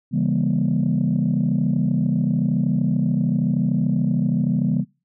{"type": "chord", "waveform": "sine", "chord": "C# diminished seventh", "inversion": "none", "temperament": "just", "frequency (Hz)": [138.59, 166.31, 199.57, 239.5], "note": ["C#3", "E3", "G3", "Bb3"], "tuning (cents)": [0, 16, 31, 47], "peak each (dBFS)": -22, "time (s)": [0.11, 4.85], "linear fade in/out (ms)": 50, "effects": ["noise-tail reverb RT60 0.3 s tail -23 dB re dry", "tanh soft clip ceiling -11 dBFS"]}